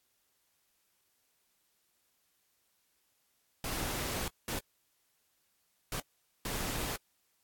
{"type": "noise bursts at uneven times", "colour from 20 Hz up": "pink", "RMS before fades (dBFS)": -36, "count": 4, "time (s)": [[3.64, 4.28], [4.48, 4.59], [5.92, 6], [6.45, 6.96]], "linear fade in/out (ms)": 2, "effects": ["white hiss -75 dBFS RMS until 7.43 s", "AAC 64 kbps"]}